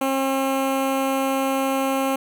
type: tone with notch filter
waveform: 15% pulse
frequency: 268.8 Hz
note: C4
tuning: 47 cents sharp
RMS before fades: -22 dBFS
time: 0.01-2.16 s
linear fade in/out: 5 ms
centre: 4900 Hz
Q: 1.2
effects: none